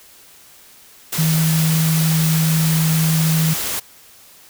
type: tone in noise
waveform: sine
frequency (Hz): 160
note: D#3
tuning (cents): +49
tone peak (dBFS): -14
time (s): 1.18-3.54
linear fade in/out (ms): 10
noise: white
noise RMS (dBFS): -23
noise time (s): 1.12-3.8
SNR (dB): +6
effects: white hiss -46 dBFS RMS until 4.49 s